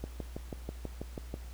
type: click train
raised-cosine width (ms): 2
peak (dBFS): -24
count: 9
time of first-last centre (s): 0.04-1.341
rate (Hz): 6.15
effects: added 60 Hz sine -42 dBFS peak until 1.53 s + pink hiss -56 dBFS RMS until 1.53 s